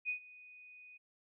sine tone with ADSR envelope, 2485 Hz, D#7, 3 cents flat, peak -32 dBFS, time 0.05-0.98 s, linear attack 40 ms, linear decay 100 ms, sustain -21 dB, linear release 18 ms, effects none

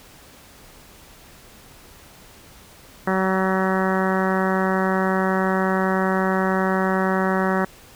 harmonic tone, 189.1 Hz, F#3, 38 cents sharp, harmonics 1 / 2 / 3 / 4 / 5 / 6 / 7 / 8 / 9 / 10, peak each -22 / -25 / -27 / -28 / -29 / -30 / -30 / -31 / -32 / -32 dBFS, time 3.07-7.65 s, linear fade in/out 5 ms, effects pink hiss -47 dBFS RMS until 7.95 s

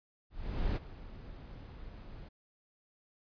brown noise with ADSR envelope, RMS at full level -31 dBFS, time 0.3-2.29 s, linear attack 460 ms, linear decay 27 ms, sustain -16 dB, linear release 12 ms, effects resampled to 11025 Hz

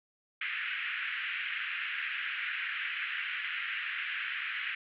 pink band-pass noise, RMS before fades -36 dBFS, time 0.41-4.75 s, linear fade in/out 5 ms, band 1500 to 2900 Hz, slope 48 dB/octave, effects none

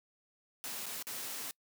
white noise with dropouts, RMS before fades -41 dBFS, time 0.64-1.51 s, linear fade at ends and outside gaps 0 ms, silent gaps 0.858-0.864 / 1.025-1.069 s, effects noise-tail reverb RT60 0.1 s tail -26 dB re dry + high-pass 150 Hz 12 dB/octave

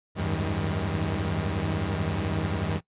sawtooth tone cluster, 78 / 94.1 / 105.4 / 158.9 / 201.4 Hz, D#2 / F#2 / G#2 / D#3 / G3, +5 / +30 / +26 / +37 / +47 cents, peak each -31 / -26 / -31 / -27 / -32 dBFS, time 0.15-2.81 s, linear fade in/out 50 ms, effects noise-tail reverb RT60 0.1 s tail -20 dB re dry + resampled to 8000 Hz

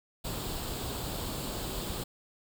pink noise with comb filter, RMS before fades -36 dBFS, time 0.24-2.04 s, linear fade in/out 10 ms, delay 0.25 ms, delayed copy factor +0.55, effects none

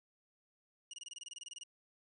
20% pulse tone bursts, 2884 Hz, F#7, 45 cents flat, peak -40 dBFS, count 15, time 0.91-1.635 s, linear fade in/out 2 ms, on 25 ms, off 25 ms, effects resampled to 22050 Hz

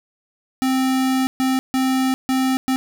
square tone bursts at uneven times, 261.6 Hz, C4, in tune, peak -17 dBFS, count 5, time 0.62-1.27 / 1.4-1.59 / 1.74-2.14 / 2.29-2.57 / 2.68-2.76 s, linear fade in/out 0 ms, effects none

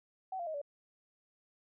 sine tone with pitch steps, 757 / 690.2 / 629.2 / 573.7 Hz, F#5 / F5 / D#5 / D5, +39 / -21 / +19 / -41 cents, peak -36 dBFS, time 0.32-0.616 s, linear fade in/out 5 ms, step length 74 ms, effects none

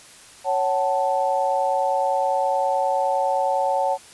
sine chord, F# minor, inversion second, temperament equal with one note detuned, 554.4 / 750.3 / 880 Hz, C#5 / F#5 / A5, 0 / +24 / 0 cents, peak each -23 dBFS, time 0.44-3.98 s, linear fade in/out 50 ms, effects white hiss -46 dBFS RMS until 4.13 s + resampled to 24000 Hz

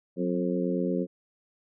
harmonic tone with a mistuned harmonic, 88.6 Hz, F2, 25 cents sharp, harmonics 2 / 3 / 4 / 5 / 6, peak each -29 / -31 / -32 / -33 / -34 dBFS, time 0.16-1.07 s, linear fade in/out 50 ms, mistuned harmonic 2, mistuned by +59 cents, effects none

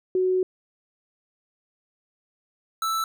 sine / square tone pair in turn, 370.5 / 1320.3 Hz, F#4 / E6, +2 / +2 cents, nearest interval octave + minor seventh, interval 2200 cents, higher second, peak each -19 / -24 dBFS, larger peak first, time 0.15-0.43 / 2.82-3.04 s, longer first, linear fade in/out 2 ms, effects none

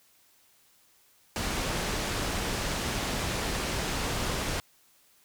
pink low-pass noise, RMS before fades -31 dBFS, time 1.36-4.6 s, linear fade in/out 0 ms, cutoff 8300 Hz, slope 12 dB/octave, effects white hiss -63 dBFS RMS until 5.24 s

